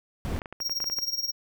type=noise; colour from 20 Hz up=brown; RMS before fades=-30 dBFS; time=0.25-0.39 s; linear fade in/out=0 ms
type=clicks; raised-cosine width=0.5 ms; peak=-24 dBFS; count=10; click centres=0.364 / 0.418 / 0.458 / 0.526 / 0.603 / 0.696 / 0.803 / 0.842 / 0.899 / 0.987 s
type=tone with tremolo; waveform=square; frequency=5588 Hz; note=F8; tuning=in tune; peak=-25 dBFS; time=0.6-1.32 s; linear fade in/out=20 ms; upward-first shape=sine; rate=19 Hz; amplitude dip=80%
effects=none